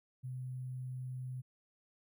sine tone with sample-and-hold, 127.8 Hz, C3, 40 cents flat, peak -39 dBFS, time 0.23-1.42 s, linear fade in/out 20 ms, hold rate 11025 Hz, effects none

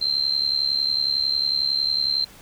sine tone with amplitude modulation, 4134 Hz, C8, 22 cents flat, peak -16 dBFS, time 0.01-2.25 s, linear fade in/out 10 ms, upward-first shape sine, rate 71 Hz, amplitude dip 80%, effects pink hiss -47 dBFS RMS until 2.41 s

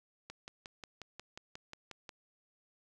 click train, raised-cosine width 0.2 ms, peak -28 dBFS, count 11, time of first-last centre 0.3-2.092 s, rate 5.58 Hz, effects none

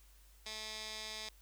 15% pulse tone with band-pass filter, 216.8 Hz, A3, 25 cents flat, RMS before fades -45 dBFS, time 0.46-1.29 s, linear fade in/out 2 ms, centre 4500 Hz, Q 1.6, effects added 50 Hz sine -60 dBFS peak until 1.41 s + white hiss -67 dBFS RMS until 1.41 s

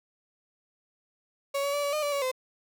35% pulse tone with pitch steps, 558 / 565 / 578 / 570 / 608 / 579 / 563 / 515 Hz, C#5 / C#5 / D5 / C#5 / D#5 / D5 / C#5 / C5, +11 / +33 / -28 / +48 / -40 / -25 / +27 / -28 cents, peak -25 dBFS, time 1.54-2.316 s, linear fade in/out 10 ms, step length 97 ms, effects none

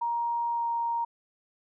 sine tone with pitch glide, 940 to 934 Hz, A#5 to A#5, +14 to +3 cents, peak -26 dBFS, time 0.01-1.05 s, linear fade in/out 10 ms, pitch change -11 cents, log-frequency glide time 0.51-0.66 s, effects none

